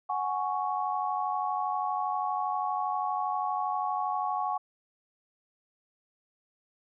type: chord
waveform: sine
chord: F# suspended second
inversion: none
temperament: just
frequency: 740 / 832.5 / 1110 Hz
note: F#5 / G#5 / C#6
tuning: 0 / +4 / +2 cents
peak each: -32 dBFS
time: 0.09-4.58 s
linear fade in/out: 10 ms
effects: none